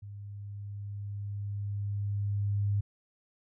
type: tone with level ramp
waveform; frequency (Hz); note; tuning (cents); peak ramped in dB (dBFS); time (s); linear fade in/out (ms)
sine; 101.5; G#2; -39; -41 to -25; 0.02-2.81; 10
effects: none